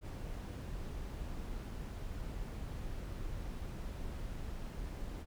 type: noise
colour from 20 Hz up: brown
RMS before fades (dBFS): -42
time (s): 0.01-5.26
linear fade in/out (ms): 50
effects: none